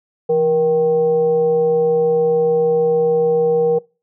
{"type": "tone with frequency modulation", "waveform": "sine", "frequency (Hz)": 473.3, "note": "A#4", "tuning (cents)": 26, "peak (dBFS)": -12, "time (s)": [0.29, 3.79], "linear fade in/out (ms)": 10, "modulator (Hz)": 304, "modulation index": 0.38, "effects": ["noise-tail reverb RT60 0.3 s tail -23 dB re dry"]}